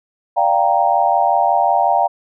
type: chord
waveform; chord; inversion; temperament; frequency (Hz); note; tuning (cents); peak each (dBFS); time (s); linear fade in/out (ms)
sine; G minor seventh; second; equal; 587.3 / 698.5 / 784 / 932.3; D5 / F5 / G5 / Bb5; 0 / 0 / 0 / 0; -21 / -16 / -16 / -18; 0.36-2.08; 20
effects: none